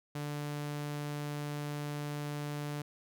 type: tone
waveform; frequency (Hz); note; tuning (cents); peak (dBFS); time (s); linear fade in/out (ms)
sawtooth; 146.83; D3; 0; -32; 0.15-2.82; 5
effects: none